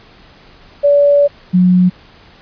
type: tone pair in turn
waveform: sine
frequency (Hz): 574 / 181.37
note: D5 / F#3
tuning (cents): -40 / -34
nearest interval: octave + minor sixth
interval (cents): 1994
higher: first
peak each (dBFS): -6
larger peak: neither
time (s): 0.83-1.28 / 1.53-1.9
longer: first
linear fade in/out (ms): 20
effects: pink hiss -43 dBFS RMS until 2.41 s + resampled to 11025 Hz